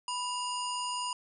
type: harmonic tone with a mistuned harmonic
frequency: 987.8 Hz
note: B5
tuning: in tune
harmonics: 1 / 3 / 5 / 7 / 9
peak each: -34 / -39 / -41 / -42 / -44 dBFS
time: 0.08-1.13 s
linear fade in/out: 2 ms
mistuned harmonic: 3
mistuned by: -78 cents
effects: none